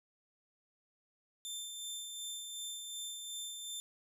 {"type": "tone with tremolo", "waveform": "20% pulse", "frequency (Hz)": 3565, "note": "A7", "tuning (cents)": 22, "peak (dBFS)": -34, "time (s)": [1.45, 3.8], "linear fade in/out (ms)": 0, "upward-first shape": "sine", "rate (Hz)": 2.7, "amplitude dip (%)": 35, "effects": []}